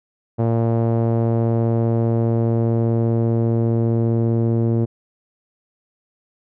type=tone with low-pass filter sweep; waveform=sawtooth; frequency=115.1 Hz; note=A#2; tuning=22 cents flat; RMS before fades=-18 dBFS; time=0.38-4.86 s; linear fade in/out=20 ms; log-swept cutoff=640 to 400 Hz; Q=1.4; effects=none